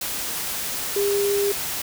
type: tone in noise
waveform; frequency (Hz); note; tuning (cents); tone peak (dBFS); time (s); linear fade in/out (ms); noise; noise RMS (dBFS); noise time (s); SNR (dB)
sine; 403.2; G4; +49; -19; 0.96-1.52; 5; white; -28; 0.01-1.82; +6
effects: none